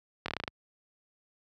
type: slowing click train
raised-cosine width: 0.3 ms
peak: -16 dBFS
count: 8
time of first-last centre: 0.26-0.478 s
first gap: 23 ms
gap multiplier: 1.1
effects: high-pass 60 Hz 12 dB/octave